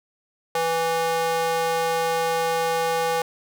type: tone with high-pass filter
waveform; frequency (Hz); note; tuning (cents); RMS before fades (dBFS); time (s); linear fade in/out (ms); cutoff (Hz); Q
square; 164.81; E3; 0; -23; 0.55-3.22; 2; 630; 3.7
effects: none